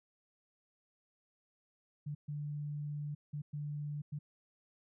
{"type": "tone bursts at uneven times", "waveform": "sine", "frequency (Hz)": 147.2, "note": "D3", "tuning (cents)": 4, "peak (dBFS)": -37, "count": 5, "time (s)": [[2.06, 2.15], [2.28, 3.15], [3.33, 3.42], [3.53, 4.02], [4.12, 4.19]], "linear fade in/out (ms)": 10, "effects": []}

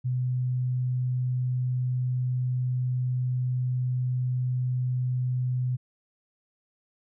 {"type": "tone", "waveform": "sine", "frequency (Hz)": 126.1, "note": "B2", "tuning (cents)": 36, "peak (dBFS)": -24, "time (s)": [0.04, 5.77], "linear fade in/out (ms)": 20, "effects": []}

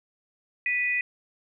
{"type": "tone pair together", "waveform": "sine", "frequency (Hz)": [1971, 2483], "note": ["B6", "D#7"], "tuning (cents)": [-4, -4], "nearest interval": "major third", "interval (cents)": 400, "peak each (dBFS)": [-26, -26], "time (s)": [0.66, 1.01], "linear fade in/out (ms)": 2, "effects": []}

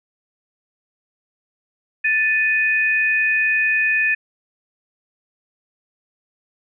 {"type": "tone pair together", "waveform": "sine", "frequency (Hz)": [1760, 2489], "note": ["A6", "D#7"], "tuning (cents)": [0, 0], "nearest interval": "tritone", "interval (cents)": 600, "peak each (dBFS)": -18, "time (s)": [2.04, 4.15], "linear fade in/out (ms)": 10, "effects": []}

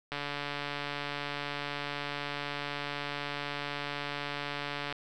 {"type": "click train", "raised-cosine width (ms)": 0.3, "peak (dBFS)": -19, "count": 693, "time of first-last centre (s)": [0.12, 4.926], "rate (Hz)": 144, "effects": []}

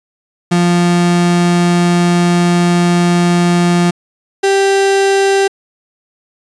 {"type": "tone pair in turn", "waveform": "35% pulse", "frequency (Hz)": [174.61, 392], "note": ["F3", "G4"], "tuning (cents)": [0, 0], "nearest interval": "octave + major second", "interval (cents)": 1400, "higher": "second", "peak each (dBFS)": -7, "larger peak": "neither", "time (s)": [[0.51, 3.91], [4.43, 5.48]], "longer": "first", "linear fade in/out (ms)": 10, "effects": ["resampled to 22050 Hz"]}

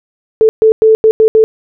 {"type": "tone bursts at uneven times", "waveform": "sine", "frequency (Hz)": 440, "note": "A4", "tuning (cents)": 0, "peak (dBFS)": -3, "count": 6, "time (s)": [[0.41, 0.49], [0.62, 0.72], [0.82, 0.95], [1.04, 1.11], [1.2, 1.28], [1.35, 1.44]], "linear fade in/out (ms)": 0, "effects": []}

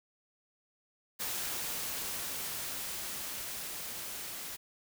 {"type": "noise with level ramp", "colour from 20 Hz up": "white", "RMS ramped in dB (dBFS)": [-36, -42], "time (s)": [1.19, 4.57], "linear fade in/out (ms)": 20, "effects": []}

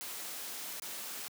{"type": "noise with dropouts", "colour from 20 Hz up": "white", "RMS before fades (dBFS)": -42, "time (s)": [0.01, 1.28], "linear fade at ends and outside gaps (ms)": 0, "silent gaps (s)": [0.798, 0.821], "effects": ["high-pass 200 Hz 12 dB/octave"]}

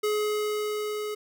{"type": "tone with level ramp", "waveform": "square", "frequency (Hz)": 422.3, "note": "G#4", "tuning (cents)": 29, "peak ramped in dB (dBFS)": [-24, -31], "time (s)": [0.03, 1.15], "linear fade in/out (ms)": 10, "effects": []}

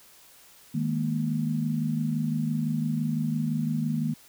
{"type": "chord", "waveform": "sine", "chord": "D# suspended fourth", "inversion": "none", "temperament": "just", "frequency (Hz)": [155.56, 207.4, 233.3], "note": ["D#3", "G#3", "A#3"], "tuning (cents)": [0, -2, 2], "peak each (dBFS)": [-28, -32, -28], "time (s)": [0.74, 4.14], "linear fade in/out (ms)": 10, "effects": ["white hiss -54 dBFS RMS until 4.28 s"]}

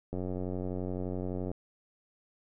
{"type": "click train", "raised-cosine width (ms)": 2, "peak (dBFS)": -23, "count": 128, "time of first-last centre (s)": [0.13, 1.515], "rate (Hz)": 91.7, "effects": []}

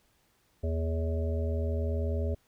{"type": "harmonic tone with a mistuned harmonic", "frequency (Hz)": 80.6, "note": "E2", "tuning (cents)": -38, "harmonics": [1, 3, 5, 7, 8], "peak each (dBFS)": [-28, -39, -38, -39, -43], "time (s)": [0.63, 2.35], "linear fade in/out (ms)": 10, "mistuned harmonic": 5, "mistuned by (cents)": 41, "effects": ["pink hiss -69 dBFS RMS until 2.47 s"]}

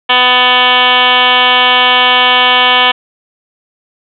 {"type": "tone with frequency modulation", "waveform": "sine", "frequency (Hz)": 2000, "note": "B6", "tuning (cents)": 21, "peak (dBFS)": -5, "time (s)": [0.09, 2.92], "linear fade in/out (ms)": 10, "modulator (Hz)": 250, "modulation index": 5.5, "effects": []}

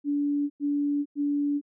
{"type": "tone bursts", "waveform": "sine", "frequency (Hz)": 288.3, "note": "D4", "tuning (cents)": -32, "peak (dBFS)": -23, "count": 3, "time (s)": [0.04, 1.614], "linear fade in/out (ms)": 50, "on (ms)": 460, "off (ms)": 97, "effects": []}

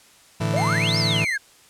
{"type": "chord", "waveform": "40% pulse", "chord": "A suspended fourth", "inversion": "none", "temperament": "just", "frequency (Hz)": [110, 146.67, 165], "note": ["A2", "D3", "E3"], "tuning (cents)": [0, -2, 2], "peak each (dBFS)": [-24, -28, -24], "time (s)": [0.4, 1.25], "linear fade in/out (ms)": 10}
{"type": "exponential two-way sweep", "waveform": "sine", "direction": "up then down", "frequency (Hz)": [523, 5440, 1560], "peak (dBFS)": -22, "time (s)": [0.53, 1.38], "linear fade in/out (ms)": 10, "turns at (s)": 0.98}
{"type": "tone with vibrato", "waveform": "sawtooth", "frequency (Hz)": 2093, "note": "C7", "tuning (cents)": 0, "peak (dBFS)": -25, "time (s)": [0.56, 1.37], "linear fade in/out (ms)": 20, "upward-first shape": "sine", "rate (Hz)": 7.8, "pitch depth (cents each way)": 35}
{"effects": ["white hiss -52 dBFS RMS until 1.69 s", "low-pass 10000 Hz 12 dB/octave"]}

